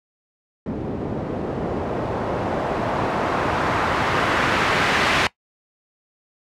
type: noise with low-pass filter sweep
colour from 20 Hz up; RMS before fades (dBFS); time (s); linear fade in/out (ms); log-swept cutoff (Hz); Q
white; -22; 0.66-5.27; 2; 330 to 2300; 0.94
effects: noise-tail reverb RT60 0.1 s tail -20 dB re dry + high-pass 60 Hz 12 dB/octave